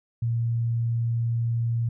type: tone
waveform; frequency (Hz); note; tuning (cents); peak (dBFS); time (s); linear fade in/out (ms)
sine; 116.54; A#2; 0; -22; 0.22-1.89; 5
effects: none